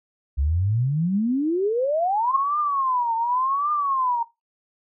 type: exponential sweep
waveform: sine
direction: up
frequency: 65.5 to 1139 Hz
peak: -19 dBFS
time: 0.37-2.38 s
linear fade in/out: 20 ms
type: tone with vibrato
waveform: sine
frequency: 1044 Hz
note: C6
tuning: 4 cents flat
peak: -20 dBFS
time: 2.31-4.23 s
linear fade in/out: 5 ms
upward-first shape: triangle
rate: 0.89 Hz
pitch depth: 260 cents each way
effects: noise-tail reverb RT60 0.2 s tail -17 dB re dry